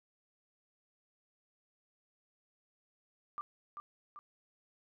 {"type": "tone with echo", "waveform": "sine", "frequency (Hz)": 1185, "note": "D6", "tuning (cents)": 15, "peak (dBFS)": -37, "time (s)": [3.38, 3.41], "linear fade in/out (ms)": 0, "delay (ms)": 390, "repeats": 2, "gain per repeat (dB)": -5, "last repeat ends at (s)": 4.19, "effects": []}